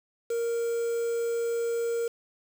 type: tone with quantisation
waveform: triangle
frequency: 466.2 Hz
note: A#4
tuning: in tune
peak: -24 dBFS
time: 0.3-2.08 s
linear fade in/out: 5 ms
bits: 7
effects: none